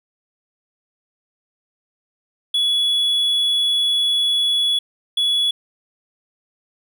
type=tone bursts at uneven times; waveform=triangle; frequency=3390 Hz; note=G#7; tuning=35 cents sharp; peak=-14 dBFS; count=2; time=2.54-4.79 / 5.17-5.51 s; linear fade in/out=5 ms; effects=none